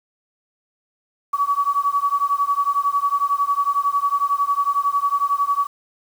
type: beating tone pair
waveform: sine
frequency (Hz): 1131 / 1142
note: C#6 / D6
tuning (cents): +34 / -49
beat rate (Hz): 11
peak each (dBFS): -20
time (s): 1.33-5.67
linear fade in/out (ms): 10
effects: 7-bit